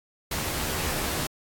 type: noise with comb filter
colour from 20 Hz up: pink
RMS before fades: -29 dBFS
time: 0.31-1.27 s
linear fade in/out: 5 ms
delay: 13 ms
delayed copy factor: +0.5
effects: AAC 64 kbps